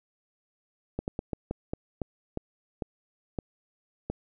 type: slowing click train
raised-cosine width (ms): 2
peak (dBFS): -17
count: 11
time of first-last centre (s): 0.99-4.1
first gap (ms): 89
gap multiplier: 1.26
effects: none